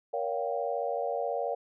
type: chord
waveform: sine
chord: G half-diminished seventh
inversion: first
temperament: just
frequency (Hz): 470.4 / 564.5 / 705.6 / 784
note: Bb4 / Db5 / F5 / G5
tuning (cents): +16 / +31 / +18 / 0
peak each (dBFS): -34 / -33 / -34 / -37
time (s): 0.13-1.55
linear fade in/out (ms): 10
effects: none